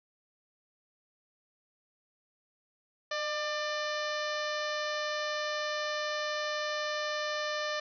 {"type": "harmonic tone with a mistuned harmonic", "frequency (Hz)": 596, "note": "D5", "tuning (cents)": 25, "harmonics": [1, 2, 3, 4, 5, 6, 7, 8, 9, 10], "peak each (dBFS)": [-35, -38, -37, -45, -44, -45, -44, -47, -48, -49], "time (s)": [3.11, 7.8], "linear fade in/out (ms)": 5, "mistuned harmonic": 1, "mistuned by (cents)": 25, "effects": []}